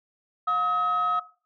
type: tone pair together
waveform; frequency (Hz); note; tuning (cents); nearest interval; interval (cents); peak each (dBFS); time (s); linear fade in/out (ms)
sine; 715 / 1274; F5 / D#6; +41 / +41; minor seventh; 1000; -30 / -20; 0.47-1.2; 10
effects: noise-tail reverb RT60 0.4 s tail -18 dB re dry + tanh soft clip ceiling -18 dBFS